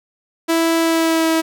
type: tone with pitch glide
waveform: sawtooth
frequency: 329.6 to 323.9 Hz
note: E4 to E4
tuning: 0 to -30 cents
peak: -10 dBFS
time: 0.48-1.42 s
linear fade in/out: 20 ms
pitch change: -30 cents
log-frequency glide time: 0.79-1.28 s
effects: none